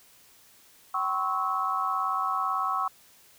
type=tone cluster; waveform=sine; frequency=764 / 1026 / 1104 / 1299 Hz; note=G5 / C6 / C#6 / E6; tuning=-45 / -34 / -7 / -26 cents; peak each=-33 / -36 / -28 / -30 dBFS; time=0.94-2.88 s; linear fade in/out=5 ms; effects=white hiss -57 dBFS RMS until 3.38 s